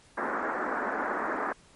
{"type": "band-pass noise", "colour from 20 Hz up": "white", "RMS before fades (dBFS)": -31, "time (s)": [0.17, 1.53], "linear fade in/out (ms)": 10, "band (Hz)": [210, 1700], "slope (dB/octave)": 48, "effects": ["pink hiss -58 dBFS RMS until 1.75 s", "MP3 48 kbps"]}